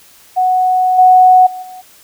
sine tone with level steps, 739 Hz, F#5, 2 cents flat, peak -9 / -3 / -23 / -29 dBFS, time 0.36-1.82 s, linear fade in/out 20 ms, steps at 0.98 / 1.46 / 1.62 s, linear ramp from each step 10 ms, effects white hiss -44 dBFS RMS until 2.03 s

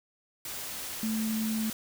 sine tone in noise, 220 Hz, A3, in tune, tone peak -28 dBFS, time 1.03-1.7 s, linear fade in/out 2 ms, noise white, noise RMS -38 dBFS, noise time 0.45-1.73 s, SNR +7 dB, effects none

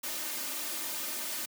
white noise with comb filter, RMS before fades -36 dBFS, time 0.03-1.46 s, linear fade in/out 10 ms, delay 3.3 ms, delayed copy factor +0.95, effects high-pass 150 Hz 12 dB/octave

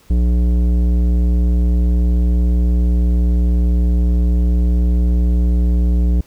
sine tone with tanh clipping, 59.8 Hz, A#1, 45 cents sharp, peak -13 dBFS, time 0.1-6.21 s, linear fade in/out 5 ms, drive 13 dB, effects pink hiss -51 dBFS RMS until 6.26 s

